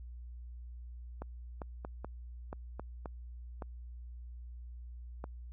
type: clicks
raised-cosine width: 1 ms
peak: -27 dBFS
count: 9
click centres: 1.22 / 1.618 / 1.849 / 2.046 / 2.529 / 2.796 / 3.058 / 3.622 / 5.241 s
effects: added 60 Hz sine -44 dBFS peak until 5.52 s